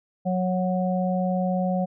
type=harmonic tone; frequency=183.6 Hz; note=F#3; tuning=13 cents flat; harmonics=1 / 3 / 4; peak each=-23 / -28 / -29 dBFS; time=0.25-1.86 s; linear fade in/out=20 ms; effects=none